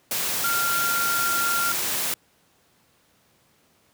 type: tone in noise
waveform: sine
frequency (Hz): 1387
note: F6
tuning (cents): -12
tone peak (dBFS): -23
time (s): 0.44-1.72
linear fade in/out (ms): 2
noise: white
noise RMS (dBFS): -26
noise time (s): 0.11-2.14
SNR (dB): 0
effects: pink hiss -62 dBFS RMS until 3.93 s + high-pass 100 Hz 12 dB/octave